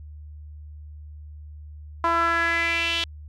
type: tone with band-pass filter sweep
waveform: sawtooth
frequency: 335.3 Hz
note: E4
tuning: 30 cents sharp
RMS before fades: -23 dBFS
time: 2.04-3.04 s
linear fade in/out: 2 ms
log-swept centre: 1100 to 3300 Hz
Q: 4.3
effects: added 75 Hz sine -38 dBFS peak until 3.28 s